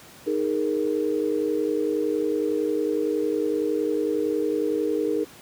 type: chord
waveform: sine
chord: D# suspended fourth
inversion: none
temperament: equal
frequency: 311.1 / 415.3 / 466.2 Hz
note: D#4 / G#4 / A#4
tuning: 0 / 0 / 0 cents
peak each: -26 dBFS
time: 0.26-5.25 s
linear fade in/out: 20 ms
effects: pink hiss -47 dBFS RMS until 5.41 s + high-pass 100 Hz 12 dB/octave